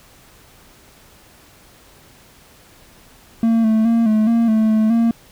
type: tone with pitch steps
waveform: triangle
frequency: 227.7 / 219.9 / 230.4 / 216 / 231.3 / 219.1 / 217.9 / 230.7 Hz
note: A#3 / A3 / A#3 / A3 / A#3 / A3 / A3 / A#3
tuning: -40 / -1 / -20 / -32 / -13 / -7 / -17 / -18 cents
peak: -10 dBFS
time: 3.43-5.11 s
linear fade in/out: 2 ms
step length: 210 ms
effects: pink hiss -48 dBFS RMS until 5.31 s